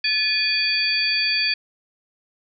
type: tone cluster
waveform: sine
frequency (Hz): 1730 / 2456 / 3370 / 4591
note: A6 / D#7 / G#7 / D8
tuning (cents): -30 / -23 / +25 / -40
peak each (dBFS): -27 / -23 / -29 / -21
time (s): 0.04-1.54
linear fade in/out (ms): 5
effects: none